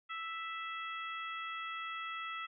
harmonic tone, 659.3 Hz, E5, in tune, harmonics 2 / 3 / 4 / 5, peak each -41 / -45 / -47 / -49 dBFS, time 0.09-2.47 s, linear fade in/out 20 ms, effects none

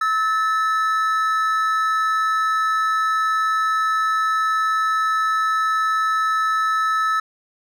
triangle tone pair together, 1299.2 / 1760 Hz, E6 / A6, -26 / 0 cents, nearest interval perfect fourth, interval 526 cents, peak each -16 / -23 dBFS, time 0.01-7.2 s, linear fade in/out 5 ms, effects none

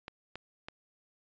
clicks, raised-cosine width 0.3 ms, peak -25 dBFS, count 3, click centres 0.081 / 0.356 / 0.685 s, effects resampled to 16000 Hz

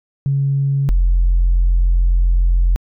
sine tone pair in turn, 138.59 / 43.65 Hz, C#3 / F1, 0 / 0 cents, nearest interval octave + minor sixth, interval 2000 cents, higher first, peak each -13 / -9 dBFS, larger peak second, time 0.26-0.89 / 0.89-2.76 s, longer second, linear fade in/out 0 ms, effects tanh soft clip ceiling -7 dBFS

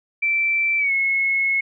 sine tone with pitch glide, 2336 to 2180 Hz, D7 to C#7, -10 to -29 cents, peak -17 dBFS, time 0.22-1.61 s, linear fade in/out 10 ms, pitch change -119 cents, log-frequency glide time 0.78-0.92 s, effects none

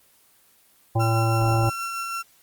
harmonic tone, 113.1 Hz, A2, 48 cents sharp, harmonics 1 / 3 / 5 / 7 / 9, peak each -19 / -28 / -30 / -26 / -35 dBFS, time 0.95-1.7 s, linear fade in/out 10 ms
35% pulse tone with tremolo, 1358 Hz, F6, 49 cents flat, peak -25 dBFS, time 0.99-2.23 s, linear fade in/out 20 ms, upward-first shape sine, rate 6.2 Hz, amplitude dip 25%
effects white hiss -58 dBFS RMS until 2.42 s + Opus 24 kbps

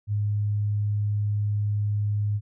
sine tone, 103.83 Hz, G#2, in tune, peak -22 dBFS, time 0.07-2.41 s, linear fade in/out 50 ms, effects none

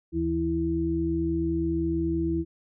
sine tone cluster, 75.5 / 164.9 / 329.9 Hz, D2 / E3 / E4, +48 / +1 / +1 cents, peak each -31 / -32 / -25 dBFS, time 0.12-2.45 s, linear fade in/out 50 ms, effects none

